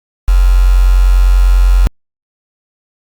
sine tone with quantisation, 45.15 Hz, F#1, 42 cents flat, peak -4 dBFS, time 0.28-1.87 s, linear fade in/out 0 ms, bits 4, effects Opus 48 kbps

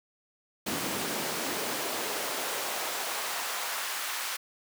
pink noise with high-pass filter sweep, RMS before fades -33 dBFS, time 0.66-4.37 s, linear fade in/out 10 ms, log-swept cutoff 200 to 1300 Hz, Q 1, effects none

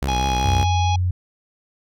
sawtooth tone with vibrato, 64.8 Hz, C2, 16 cents flat, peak -17 dBFS, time 0.02-0.64 s, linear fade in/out 0 ms, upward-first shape triangle, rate 5.2 Hz, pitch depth 110 cents each way
harmonic tone, 830.6 Hz, G#5, in tune, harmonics 1 / 3 / 4 / 5 / 6 / 7, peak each -21 / -32 / -31 / -39 / -43 / -36 dBFS, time 0.08-0.96 s, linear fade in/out 5 ms
sine tone, 90.3 Hz, F#2, 42 cents flat, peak -17 dBFS, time 0.45-1.11 s, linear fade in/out 5 ms
effects none

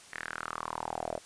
sawtooth tone with band-pass filter sweep, 40.2 Hz, E1, 43 cents flat, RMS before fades -38 dBFS, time 0.12-1.19 s, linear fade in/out 20 ms, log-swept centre 1900 to 610 Hz, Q 5.2, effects white hiss -53 dBFS RMS until 1.25 s + resampled to 22050 Hz

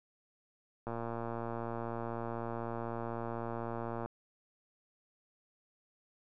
click train, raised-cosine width 1 ms, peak -25 dBFS, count 371, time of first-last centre 0.87-4.06 s, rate 116 Hz, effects none

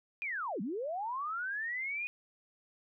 sine linear two-way sweep, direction down then up, 2489 to 174.61 to 2489 Hz, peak -34 dBFS, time 0.22-2.07 s, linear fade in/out 0 ms, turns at 0.61 s, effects none

